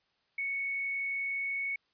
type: tone with frequency modulation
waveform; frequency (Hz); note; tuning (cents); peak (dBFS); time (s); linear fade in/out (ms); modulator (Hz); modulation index
sine; 2217; C#7; 0; -31; 0.38-1.76; 5; 40.7; 0.35
effects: white hiss -74 dBFS RMS until 1.93 s + resampled to 11025 Hz